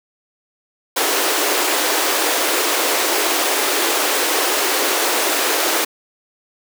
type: high-pass noise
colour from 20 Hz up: pink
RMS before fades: -18 dBFS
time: 0.96-5.85 s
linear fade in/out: 10 ms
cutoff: 310 Hz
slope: 48 dB/octave
effects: none